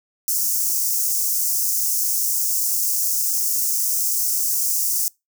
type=high-pass noise; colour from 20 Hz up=white; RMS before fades=-21 dBFS; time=0.28-5.08 s; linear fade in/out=0 ms; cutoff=5400 Hz; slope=48 dB/octave; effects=noise-tail reverb RT60 0.2 s tail -24 dB re dry